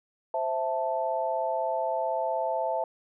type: chord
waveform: sine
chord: A minor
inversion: first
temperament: equal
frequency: 523.3 / 659.3 / 880 Hz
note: C5 / E5 / A5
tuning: 0 / 0 / 0 cents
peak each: -32 / -29 / -30 dBFS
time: 0.34-2.84 s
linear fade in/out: 2 ms
effects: none